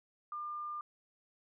sine tone, 1200 Hz, D6, 37 cents sharp, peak -38 dBFS, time 0.32-0.81 s, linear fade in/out 2 ms, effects none

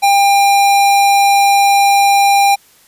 square tone, 799 Hz, G5, 33 cents sharp, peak -8 dBFS, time 0.02-2.56 s, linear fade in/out 20 ms, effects white hiss -48 dBFS RMS until 2.87 s + resampled to 32000 Hz

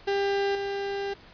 35% pulse tone with level steps, 398 Hz, G4, 26 cents sharp, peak -22 / -27 dBFS, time 0.07-1.14 s, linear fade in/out 10 ms, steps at 0.55 s, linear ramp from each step 2 ms, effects pink hiss -51 dBFS RMS until 1.33 s + resampled to 11025 Hz

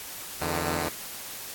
5% pulse tone pair together, 84.58 / 150.7 Hz, E2 / D3, +45 / +45 cents, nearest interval minor seventh, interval 1000 cents, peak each -19 dBFS, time 0.41-0.89 s, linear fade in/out 10 ms, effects white hiss -39 dBFS RMS until 1.54 s + AAC 64 kbps

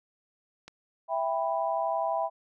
click, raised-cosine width 0.2 ms, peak -27 dBFS, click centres 0.68 s
sine chord, E minor, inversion none, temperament just, 659.3 / 791.1 / 988.9 Hz, E5 / G5 / B5, 0 / +16 / +2 cents, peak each -29 / -31 / -32 dBFS, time 1.08-2.3 s, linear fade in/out 50 ms
effects none

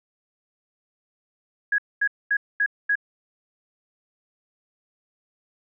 sine tone bursts, 1661.2 Hz, G#6, in tune, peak -18 dBFS, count 5, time 1.72-2.955 s, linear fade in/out 5 ms, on 63 ms, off 230 ms, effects none

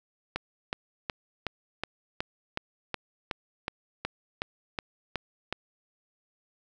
click train, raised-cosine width 0.3 ms, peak -14 dBFS, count 15, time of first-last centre 0.36-5.526 s, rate 2.71 Hz, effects none

